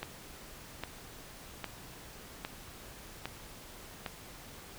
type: click train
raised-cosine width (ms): 0.3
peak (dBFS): -20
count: 6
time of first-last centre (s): 0.03-4.062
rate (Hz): 1.24
effects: pink hiss -50 dBFS RMS until 4.78 s